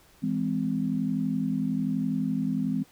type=chord; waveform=sine; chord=E augmented; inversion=none; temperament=just; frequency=164.81 / 206 / 257.5 Hz; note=E3 / G#3 / B#3; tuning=0 / -14 / -28 cents; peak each=-31 / -29 / -28 dBFS; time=0.22-2.84 s; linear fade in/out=20 ms; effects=pink hiss -58 dBFS RMS until 2.91 s